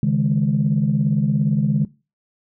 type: chord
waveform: sine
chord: C# suspended second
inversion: none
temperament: just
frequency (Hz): 138.59 / 155.92 / 207.9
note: C#3 / D#3 / G#3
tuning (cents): 0 / +4 / +2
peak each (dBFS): -19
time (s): 0.03-1.85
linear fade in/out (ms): 2
effects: noise-tail reverb RT60 0.3 s tail -20 dB re dry + tanh soft clip ceiling -8 dBFS